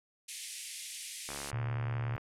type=band-pass noise; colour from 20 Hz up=white; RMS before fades=-44 dBFS; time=0.28-1.51 s; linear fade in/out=10 ms; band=2000 to 11000 Hz; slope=48 dB/octave
type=click train; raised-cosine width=0.5 ms; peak=-26 dBFS; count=64; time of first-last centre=1.29-2.18 s; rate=70.8 Hz
type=tone with vibrato; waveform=sine; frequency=116.54 Hz; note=A#2; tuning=in tune; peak=-32 dBFS; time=1.53-2.16 s; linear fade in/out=0 ms; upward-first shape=square; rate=17 Hz; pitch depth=26 cents each way
effects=none